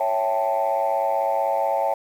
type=chord; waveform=sine; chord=A dominant seventh; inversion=first; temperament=equal; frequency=554.4 / 659.3 / 784 / 880 Hz; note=C#5 / E5 / G5 / A5; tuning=0 / 0 / 0 / 0 cents; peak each=-24 dBFS; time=0-1.94 s; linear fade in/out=5 ms; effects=tanh soft clip ceiling -13 dBFS + 8-bit